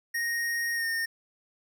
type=tone with pitch glide; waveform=square; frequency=1864.7 to 1829.5 Hz; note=A#6 to A#6; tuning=0 to -33 cents; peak=-28 dBFS; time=0.14-1.06 s; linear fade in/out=10 ms; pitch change=-33 cents; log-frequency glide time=0.75-0.85 s; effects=none